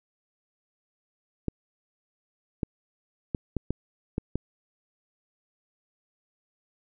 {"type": "clicks", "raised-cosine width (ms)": 3, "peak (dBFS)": -14, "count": 7, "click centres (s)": [1.483, 2.632, 3.348, 3.567, 3.706, 4.181, 4.356], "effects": []}